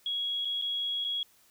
sine tone with dropouts, 3322 Hz, G#7, in tune, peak -29 dBFS, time 0.06-1.23 s, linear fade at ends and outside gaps 2 ms, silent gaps 0.449-0.453 / 0.615-0.621 / 1.043-1.047 s, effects white hiss -63 dBFS RMS until 1.5 s

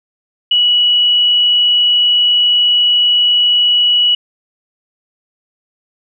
sine tone, 2933 Hz, F#7, 16 cents flat, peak -8 dBFS, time 0.51-4.15 s, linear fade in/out 5 ms, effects none

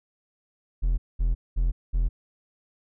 triangle tone bursts, 42 Hz, E1, 33 cents sharp, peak -18 dBFS, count 4, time 0.82-2.09 s, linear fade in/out 20 ms, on 160 ms, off 210 ms, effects none

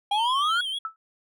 triangle exponential sweep, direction up, 796 to 1480 Hz, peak -20 dBFS, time 0.11-0.61 s, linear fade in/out 5 ms
triangle tone with vibrato, 3206 Hz, G7, 38 cents sharp, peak -26 dBFS, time 0.11-0.79 s, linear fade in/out 10 ms, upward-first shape sine, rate 6.4 Hz, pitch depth 75 cents each way
sine tone with exponential decay, 1313 Hz, E6, 7 cents flat, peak -24 dBFS, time 0.85-0.96 s, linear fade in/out 1 ms, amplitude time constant 22 ms
effects none

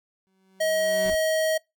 30% pulse tone with exponential growth, 190 Hz, F#3, 46 cents sharp, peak -27 dBFS, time 0.27-1.1 s, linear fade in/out 0 ms, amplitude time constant 180 ms
square tone, 634 Hz, D#5, 32 cents sharp, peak -22 dBFS, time 0.6-1.58 s, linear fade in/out 10 ms
brown noise, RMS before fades -39 dBFS, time 1.05-1.15 s, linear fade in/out 5 ms
effects noise-tail reverb RT60 0.2 s tail -25 dB re dry

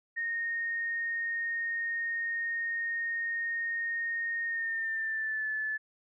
sine tone with pitch glide, 1851 to 1737 Hz, A#6 to A6, -13 to -23 cents, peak -30 dBFS, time 0.16-5.78 s, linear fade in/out 20 ms, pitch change -110 cents, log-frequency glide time 4.46-5.47 s, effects none

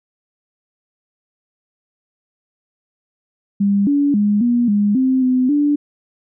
sine tone with pitch steps, 200.5 / 285.5 / 206.5 / 240.2 / 205.3 / 260.5 / 254.7 / 291.7 Hz, G3 / D4 / G#3 / B3 / G#3 / C4 / C4 / D4, +39 / -49 / -10 / -48 / -20 / -7 / -46 / -12 cents, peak -12 dBFS, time 3.6-5.76 s, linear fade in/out 10 ms, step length 270 ms, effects none

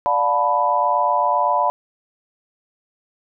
sine chord, B half-diminished seventh, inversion first, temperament equal with one note detuned, 587.3 / 709.4 / 880 / 987.8 Hz, D5 / F5 / A5 / B5, 0 / +27 / 0 / 0 cents, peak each -23 / -22 / -22 / -18 dBFS, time 0.06-1.7 s, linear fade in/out 0 ms, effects none

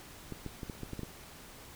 clicks, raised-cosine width 3 ms, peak -26 dBFS, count 8, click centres 0.323 / 0.463 / 0.632 / 0.698 / 0.833 / 0.933 / 0.993 / 1.033 s, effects pink hiss -51 dBFS RMS until 1.75 s

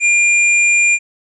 square tone, 2400 Hz, D7, 37 cents sharp, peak -10 dBFS, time 0-0.99 s, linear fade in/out 50 ms, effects resampled to 24000 Hz

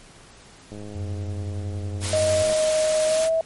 click train, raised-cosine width 2 ms, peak -25 dBFS, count 189, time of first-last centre 0.72-2.528 s, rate 104 Hz
sine tone, 93.2 Hz, F#2, 13 cents sharp, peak -27 dBFS, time 0.95-2.43 s, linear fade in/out 10 ms
white noise, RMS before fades -28 dBFS, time 2-3.3 s, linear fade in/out 50 ms
sine tone with pitch glide, 624 to 649.7 Hz, D#5 to E5, +5 to -25 cents, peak -18 dBFS, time 2.13-3.41 s, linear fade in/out 2 ms, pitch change +70 cents, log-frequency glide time 3.07-3.3 s
effects pink hiss -48 dBFS RMS until 3.45 s + MP3 48 kbps

